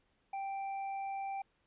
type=tone with hard clipping; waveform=sine; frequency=784 Hz; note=G5; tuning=in tune; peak=-38 dBFS; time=0.33-1.42 s; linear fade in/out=5 ms; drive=5 dB; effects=pink hiss -75 dBFS RMS until 1.66 s + resampled to 8000 Hz